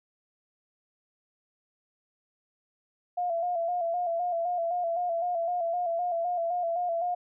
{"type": "tone with vibrato", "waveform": "sine", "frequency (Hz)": 692, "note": "F5", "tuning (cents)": -16, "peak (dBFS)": -26, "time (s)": [3.17, 7.15], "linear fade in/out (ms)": 10, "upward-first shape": "square", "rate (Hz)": 3.9, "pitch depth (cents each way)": 51, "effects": []}